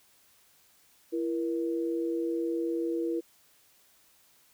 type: tone pair together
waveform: sine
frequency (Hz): 335.1 / 473.9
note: E4 / A#4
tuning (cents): +29 / +28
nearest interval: tritone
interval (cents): 599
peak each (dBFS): -29 / -33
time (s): 1.12-3.21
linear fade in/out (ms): 20
effects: white hiss -63 dBFS RMS until 4.53 s